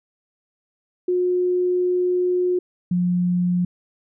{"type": "tone pair in turn", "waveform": "sine", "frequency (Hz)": [360.6, 178.02], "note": ["F#4", "F3"], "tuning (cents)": [-45, 33], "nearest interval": "octave", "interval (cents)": 1222, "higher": "first", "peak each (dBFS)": -17, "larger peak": "neither", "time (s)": [[1.08, 2.59], [2.91, 3.65]], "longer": "first", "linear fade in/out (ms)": 5, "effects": []}